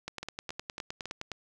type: two click trains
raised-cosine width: 0.2 ms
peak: -19 / -21 dBFS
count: 13 / 4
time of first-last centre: 0.08-1.317 / 0.23-1.056 s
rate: 9.7 / 3.63 Hz
effects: none